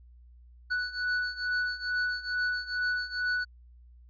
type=beating tone pair; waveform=square; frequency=1480 / 1482.3 Hz; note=F#6 / F#6; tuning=0 / +3 cents; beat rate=2.3 Hz; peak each=-34 / -31 dBFS; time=0.7-3.45 s; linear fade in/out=20 ms; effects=added 60 Hz sine -51 dBFS peak until 4.09 s + resampled to 11025 Hz